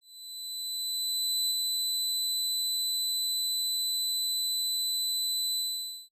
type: tone with ADSR envelope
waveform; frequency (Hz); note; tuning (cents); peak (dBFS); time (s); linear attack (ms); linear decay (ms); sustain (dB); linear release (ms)
sawtooth; 4007; B7; +24; -23; 0.01-6.09; 1500; 4; -2; 520
effects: noise-tail reverb RT60 0.1 s tail -26 dB re dry + resampled to 32000 Hz